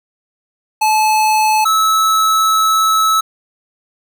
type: tone pair in turn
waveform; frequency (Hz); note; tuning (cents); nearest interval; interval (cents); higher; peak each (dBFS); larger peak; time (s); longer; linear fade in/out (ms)
square; 864 / 1301.3; A5 / E6; -32 / -23; perfect fifth; 709; second; -11; neither; 0.81-1.65 / 1.65-3.21; second; 10
effects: none